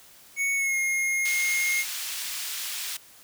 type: tone with pitch glide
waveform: square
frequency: 2219 to 2143 Hz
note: C#7 to C7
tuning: +1 to +41 cents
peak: -24 dBFS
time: 0.36-1.85 s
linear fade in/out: 50 ms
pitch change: -60 cents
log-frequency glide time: 0.55-0.77 s
type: high-pass noise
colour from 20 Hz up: pink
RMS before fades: -33 dBFS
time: 1.25-2.97 s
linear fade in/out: 5 ms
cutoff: 2600 Hz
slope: 12 dB/octave
effects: white hiss -52 dBFS RMS until 3.23 s